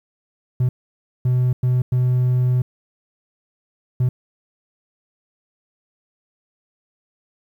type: tone bursts at uneven times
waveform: triangle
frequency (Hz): 125.7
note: B2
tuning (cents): +31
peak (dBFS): -12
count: 5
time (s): 0.6-0.69 / 1.25-1.53 / 1.63-1.82 / 1.92-2.62 / 4-4.09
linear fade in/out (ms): 5
effects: tanh soft clip ceiling -8 dBFS + 9-bit